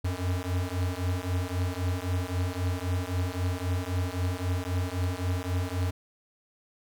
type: beating tone pair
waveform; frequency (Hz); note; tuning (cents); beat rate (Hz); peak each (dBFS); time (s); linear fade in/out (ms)
square; 88.7 / 92.5; F2 / F#2; +27 / 0; 3.8; -31; 0.04-5.91; 10
effects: none